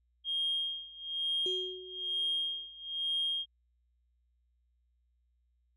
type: tone with tremolo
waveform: sine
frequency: 3233 Hz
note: G#7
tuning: 47 cents flat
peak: -28 dBFS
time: 0.24-3.46 s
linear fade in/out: 50 ms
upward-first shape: sine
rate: 1.1 Hz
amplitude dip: 90%
type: tone with exponential decay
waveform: sine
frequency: 370 Hz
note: F#4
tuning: in tune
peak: -33 dBFS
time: 1.46-2.66 s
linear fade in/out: 1 ms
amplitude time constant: 260 ms
effects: tanh soft clip ceiling -24 dBFS + added 60 Hz sine -70 dBFS peak until 5.76 s